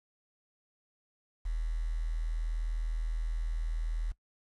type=tone with quantisation; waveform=sine; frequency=40.32 Hz; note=E1; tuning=38 cents flat; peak=-30 dBFS; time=1.45-4.12 s; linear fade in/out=10 ms; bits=9; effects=noise-tail reverb RT60 0.1 s tail -19 dB re dry + resampled to 24000 Hz